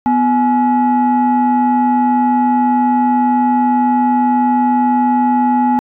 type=tone pair together; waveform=sine; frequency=248 / 845.8 Hz; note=B3 / G#5; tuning=+7 / +31 cents; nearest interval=octave + major sixth; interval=2124 cents; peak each=-11 dBFS; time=0.06-5.79 s; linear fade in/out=0 ms; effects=tanh soft clip ceiling -6 dBFS